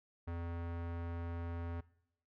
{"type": "tone with low-pass filter", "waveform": "square", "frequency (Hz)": 85, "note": "F2", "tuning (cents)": -46, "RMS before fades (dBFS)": -41, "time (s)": [0.27, 1.81], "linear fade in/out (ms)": 10, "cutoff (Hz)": 1600, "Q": 1, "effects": ["noise-tail reverb RT60 0.8 s tail -22 dB re dry"]}